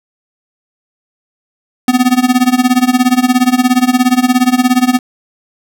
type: tone with tremolo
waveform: square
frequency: 251.1 Hz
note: B3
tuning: 29 cents sharp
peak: -5 dBFS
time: 1.88-4.99 s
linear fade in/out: 2 ms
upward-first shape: sine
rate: 17 Hz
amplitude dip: 90%
effects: none